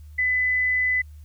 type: tone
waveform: sine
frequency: 2005 Hz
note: B6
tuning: 26 cents sharp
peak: -19 dBFS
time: 0.18-1.02 s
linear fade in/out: 10 ms
effects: added 75 Hz sine -40 dBFS peak until 1.24 s + white hiss -64 dBFS RMS until 1.24 s